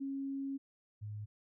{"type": "tone pair in turn", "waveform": "sine", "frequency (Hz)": [273.6, 105.18], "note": ["C#4", "G#2"], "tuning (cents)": [-23, 22], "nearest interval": "octave + perfect fourth", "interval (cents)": 1655, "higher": "first", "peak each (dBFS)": [-36, -40], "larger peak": "first", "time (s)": [[0, 0.58], [1.01, 1.26]], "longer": "first", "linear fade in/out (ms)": 20, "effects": []}